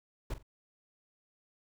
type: noise with echo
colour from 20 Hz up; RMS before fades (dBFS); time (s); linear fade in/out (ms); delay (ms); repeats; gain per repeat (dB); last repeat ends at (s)
brown; -35; 0.3-0.34; 5; 44; 2; -12; 0.428
effects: none